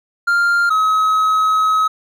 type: tone pair in turn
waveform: triangle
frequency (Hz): 1396.9 / 1277.3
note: F6 / D#6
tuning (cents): 0 / +45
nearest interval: major second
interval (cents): 155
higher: first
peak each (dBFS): -10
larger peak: neither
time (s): 0.27-0.7 / 0.7-1.88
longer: second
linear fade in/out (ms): 10
effects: none